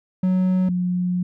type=tone pair in turn; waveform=triangle / sine; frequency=185 / 179.53 Hz; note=F#3 / F3; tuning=0 / +48 cents; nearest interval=minor second; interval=52 cents; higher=first; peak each=-14 / -19 dBFS; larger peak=first; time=0.23-0.69 / 0.69-1.23 s; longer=second; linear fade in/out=5 ms; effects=none